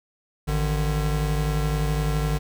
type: tone pair together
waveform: square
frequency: 53.93 / 150 Hz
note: A1 / D3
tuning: -34 / +37 cents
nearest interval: octave + tritone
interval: 1771 cents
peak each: -25 dBFS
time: 0.47-2.39 s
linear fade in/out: 20 ms
effects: none